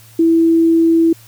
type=tone; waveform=sine; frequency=329.6 Hz; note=E4; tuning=in tune; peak=-8 dBFS; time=0.19-1.13 s; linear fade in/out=5 ms; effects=added 113 Hz sine -43 dBFS peak until 1.27 s + white hiss -45 dBFS RMS until 1.27 s